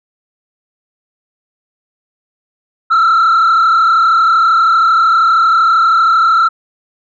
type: tone with frequency modulation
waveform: sine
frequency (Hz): 1336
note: E6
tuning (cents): +23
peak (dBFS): -4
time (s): 2.9-6.49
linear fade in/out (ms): 20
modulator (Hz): 32.8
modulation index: 1.4
effects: tanh soft clip ceiling -6 dBFS